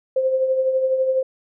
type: tone with tremolo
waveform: sine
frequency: 523.3 Hz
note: C5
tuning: in tune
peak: -14 dBFS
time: 0.16-1.23 s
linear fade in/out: 5 ms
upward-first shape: triangle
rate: 12 Hz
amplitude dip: 55%
effects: none